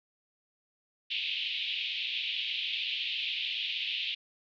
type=band-pass noise; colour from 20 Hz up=white; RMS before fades=-34 dBFS; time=1.1-4.15 s; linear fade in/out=10 ms; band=2500 to 3600 Hz; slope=48 dB/octave; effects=none